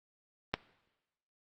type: click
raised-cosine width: 0.3 ms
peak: -12 dBFS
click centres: 0.54 s
effects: noise-tail reverb RT60 1.0 s tail -20 dB re dry + Opus 32 kbps